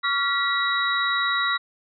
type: tone cluster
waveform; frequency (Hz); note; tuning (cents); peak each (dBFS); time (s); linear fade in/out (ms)
sine; 1133 / 1392 / 1942 / 3841; C#6 / F6 / B6 / B7; +37 / -6 / -30 / -49; -26; 0.03-1.58; 20
effects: none